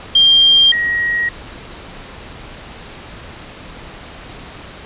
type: tone pair in turn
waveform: sine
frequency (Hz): 3191 / 1897.4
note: G7 / A#6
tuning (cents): +30 / +30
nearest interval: major sixth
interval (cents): 900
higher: first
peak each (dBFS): -6 / -14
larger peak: first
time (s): 0.15-0.72 / 0.72-1.29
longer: neither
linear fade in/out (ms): 5
effects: pink hiss -34 dBFS RMS until 4.85 s + resampled to 8000 Hz